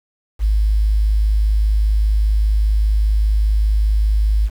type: tone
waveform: sine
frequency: 52.5 Hz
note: G#1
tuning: 19 cents sharp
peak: -12 dBFS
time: 0.39-4.5 s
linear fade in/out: 50 ms
effects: 7-bit